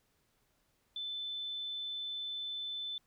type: tone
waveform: sine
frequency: 3520 Hz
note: A7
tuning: in tune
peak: -37 dBFS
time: 0.96-2.98 s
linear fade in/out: 2 ms
effects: pink hiss -75 dBFS RMS until 3.06 s